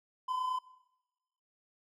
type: tone pair together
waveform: triangle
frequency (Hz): 989 / 1018.6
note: B5 / C6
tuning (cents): +2 / -47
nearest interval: minor second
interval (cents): 51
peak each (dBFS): -39 / -30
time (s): 0.28-0.59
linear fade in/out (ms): 10
effects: noise-tail reverb RT60 1.0 s tail -20 dB re dry